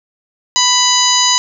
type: harmonic tone with a mistuned harmonic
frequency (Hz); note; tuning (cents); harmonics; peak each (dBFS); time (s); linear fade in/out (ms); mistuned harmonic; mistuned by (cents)
990; B5; +4; 1 / 2 / 3 / 4 / 5 / 6 / 7; -16 / -22 / -18 / -16 / -16 / -18 / -17; 0.56-1.38; 0; 6; +90
effects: none